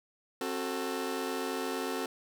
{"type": "chord", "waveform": "sawtooth", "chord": "F# diminished", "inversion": "second", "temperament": "just", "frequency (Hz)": [266.4, 370, 444], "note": ["C4", "F#4", "A4"], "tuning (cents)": [31, 0, 16], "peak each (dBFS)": -33, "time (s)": [0.41, 2.06], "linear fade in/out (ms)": 2, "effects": []}